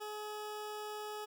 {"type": "tone", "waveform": "20% pulse", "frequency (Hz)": 423, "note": "G#4", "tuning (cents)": 32, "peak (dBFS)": -36, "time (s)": [0, 1.26], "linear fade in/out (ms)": 20, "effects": ["13-bit"]}